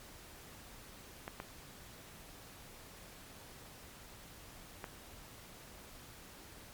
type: clicks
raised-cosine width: 0.5 ms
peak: -26 dBFS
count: 3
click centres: 1.279 / 1.401 / 4.842 s
effects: pink hiss -54 dBFS RMS until 6.73 s + MP3 96 kbps